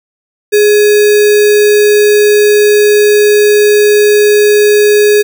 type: tone with sample-and-hold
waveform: sine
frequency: 417 Hz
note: G#4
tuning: 7 cents sharp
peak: -3 dBFS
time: 0.52-5.23 s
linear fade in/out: 20 ms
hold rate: 2100 Hz
effects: none